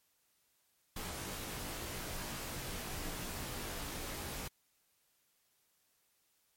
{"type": "noise with comb filter", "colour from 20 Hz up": "pink", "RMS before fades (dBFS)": -42, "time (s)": [0.96, 4.48], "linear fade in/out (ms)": 5, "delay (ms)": 19, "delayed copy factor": -1, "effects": ["white hiss -75 dBFS RMS until 6.56 s", "MP3 64 kbps"]}